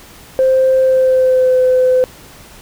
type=tone with pitch glide; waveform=sine; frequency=523.3 to 509.9 Hz; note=C5 to C5; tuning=0 to -45 cents; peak=-7 dBFS; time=0.39-2.04 s; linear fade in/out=0 ms; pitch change=-45 cents; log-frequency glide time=0.8-1.59 s; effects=tanh soft clip ceiling -4 dBFS + pink hiss -39 dBFS RMS until 2.61 s